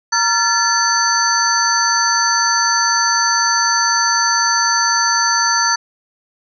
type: tone cluster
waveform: sine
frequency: 934 / 1372 / 1740 / 4544 / 6100 Hz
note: A#5 / F6 / A6 / C#8 / G8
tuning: +3 / -31 / -20 / +42 / -48 cents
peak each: -19 dBFS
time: 0.12-5.76 s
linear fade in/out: 10 ms
effects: none